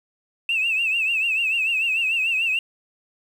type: tone with vibrato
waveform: sine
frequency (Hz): 2653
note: E7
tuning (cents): +10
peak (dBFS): -18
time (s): 0.49-2.59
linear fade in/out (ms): 2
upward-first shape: triangle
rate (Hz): 6.8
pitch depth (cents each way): 110
effects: tanh soft clip ceiling -15 dBFS + 8-bit